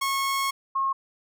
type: tone pair in turn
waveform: sawtooth / sine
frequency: 1093 / 1081.1 Hz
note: C#6 / C#6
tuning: -25 / -44 cents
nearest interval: unison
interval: 19 cents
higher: first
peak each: -20 / -22 dBFS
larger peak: first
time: 0.01-0.51 / 0.75-0.93 s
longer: first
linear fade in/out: 10 ms
effects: none